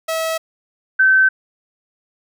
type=tone pair in turn; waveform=sawtooth / sine; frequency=647 / 1538.8 Hz; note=E5 / G6; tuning=-32 / -33 cents; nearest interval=octave + minor third; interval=1499 cents; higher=second; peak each=-15 / -9 dBFS; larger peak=second; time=0.08-0.38 / 0.99-1.29 s; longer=neither; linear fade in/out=10 ms; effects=none